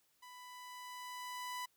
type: tone with level ramp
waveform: sawtooth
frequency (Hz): 994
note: B5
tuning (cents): +11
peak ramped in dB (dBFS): -49 to -36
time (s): 0.22-1.66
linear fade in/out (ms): 10
effects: white hiss -75 dBFS RMS until 1.76 s